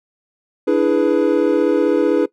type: chord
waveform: triangle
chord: E dominant seventh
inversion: third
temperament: equal with one note detuned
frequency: 293.7 / 329.6 / 418.7 / 493.9 Hz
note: D4 / E4 / G#4 / B4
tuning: 0 / 0 / +14 / 0 cents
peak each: -16 dBFS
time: 0.67-2.26 s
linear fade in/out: 10 ms
effects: noise-tail reverb RT60 0.1 s tail -19 dB re dry